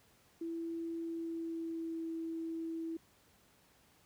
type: tone with pitch glide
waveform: sine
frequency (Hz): 332.1 to 327.5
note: E4 to E4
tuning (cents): +13 to -11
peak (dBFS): -37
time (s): 0.41-2.97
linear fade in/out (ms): 5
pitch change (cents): -24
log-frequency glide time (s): 0.97-2.06
effects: pink hiss -67 dBFS RMS until 4.05 s + high-pass 60 Hz 12 dB/octave